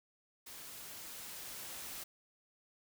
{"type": "noise with level ramp", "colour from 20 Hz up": "white", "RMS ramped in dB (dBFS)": [-50, -45], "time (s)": [0.46, 2.04], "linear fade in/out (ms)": 10, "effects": []}